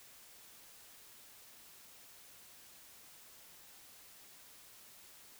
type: silence
effects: white hiss -58 dBFS RMS until 5.39 s